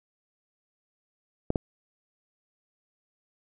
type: clicks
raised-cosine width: 2 ms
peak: -12 dBFS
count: 2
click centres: 1.504 / 1.558 s
effects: none